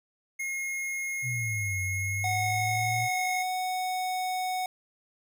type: tone with pitch glide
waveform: square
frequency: 2152 to 2168 Hz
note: C7 to C#7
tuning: +48 to -39 cents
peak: -31 dBFS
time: 0.39-3.43 s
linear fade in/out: 10 ms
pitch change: +13 cents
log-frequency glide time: 1.18-2.49 s
type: exponential two-way sweep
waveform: sine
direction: down then up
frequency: 129.3 to 93.8 to 116.6 Hz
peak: -31 dBFS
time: 1.22-3.09 s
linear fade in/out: 50 ms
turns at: 1.8 s
type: tone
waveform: square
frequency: 740 Hz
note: F#5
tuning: in tune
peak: -29 dBFS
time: 2.24-4.66 s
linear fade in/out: 2 ms
effects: none